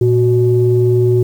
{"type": "tone pair together", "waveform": "sine", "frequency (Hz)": [116.54, 369], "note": ["A#2", "F#4"], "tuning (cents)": [0, -5], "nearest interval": "octave + minor sixth", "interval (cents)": 1995, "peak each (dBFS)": -11, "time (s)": [0.01, 1.23], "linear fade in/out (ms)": 5, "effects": ["tanh soft clip ceiling -1 dBFS", "7-bit"]}